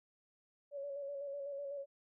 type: tone with vibrato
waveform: sine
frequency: 563 Hz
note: C#5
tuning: 27 cents sharp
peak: -40 dBFS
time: 0.71-1.86 s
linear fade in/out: 50 ms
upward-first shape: square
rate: 8 Hz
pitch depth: 31 cents each way
effects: none